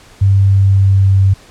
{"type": "tone with pitch glide", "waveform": "sine", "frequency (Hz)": [98, 96.71], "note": ["G2", "G2"], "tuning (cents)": [0, -23], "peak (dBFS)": -6, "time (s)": [0.21, 1.34], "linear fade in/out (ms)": 10, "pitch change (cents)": -23, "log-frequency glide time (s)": [0.41, 1.23], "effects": ["pink hiss -42 dBFS RMS until 1.5 s", "low-pass 9000 Hz 12 dB/octave"]}